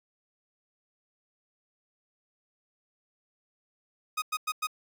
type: tone bursts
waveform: sawtooth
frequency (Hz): 1249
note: D#6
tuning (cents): +6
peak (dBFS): -24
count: 4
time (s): 4.17-4.671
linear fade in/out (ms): 10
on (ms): 51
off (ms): 99
effects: none